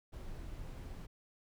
brown noise, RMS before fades -45 dBFS, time 0.12-1.07 s, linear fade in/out 20 ms, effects none

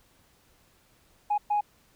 sine tone bursts at uneven times, 830.6 Hz, G#5, in tune, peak -21 dBFS, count 2, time 1.3-1.38 / 1.5-1.61 s, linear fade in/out 10 ms, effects tanh soft clip ceiling -19 dBFS + pink hiss -63 dBFS RMS until 1.95 s

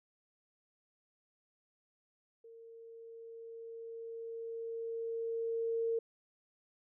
sine tone with level ramp, 457.5 Hz, A#4, 32 cents flat, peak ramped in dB -52 to -30 dBFS, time 2.44-5.99 s, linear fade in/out 5 ms, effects none

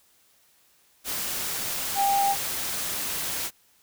sine tone in noise, 796 Hz, G5, 26 cents sharp, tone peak -20 dBFS, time 1.95-2.36 s, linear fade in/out 50 ms, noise white, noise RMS -30 dBFS, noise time 1.04-3.51 s, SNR +7 dB, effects white hiss -62 dBFS RMS until 3.82 s

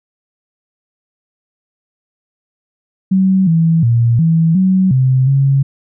sine tone with pitch steps, 189.8 / 164.1 / 117.3 / 163.5 / 187.9 / 130.1 / 137.1 Hz, F#3 / E3 / A#2 / E3 / F#3 / C3 / C#3, +44 / -8 / +11 / -14 / +27 / -9 / -19 cents, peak -8 dBFS, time 3.11-5.63 s, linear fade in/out 10 ms, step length 360 ms, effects none

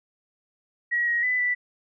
sine tone with pitch steps, 1910 / 1891 / 1999 / 1973 Hz, A#6 / A#6 / B6 / B6, +42 / +24 / +20 / -2 cents, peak -21 dBFS, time 0.91-1.55 s, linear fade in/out 20 ms, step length 160 ms, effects none

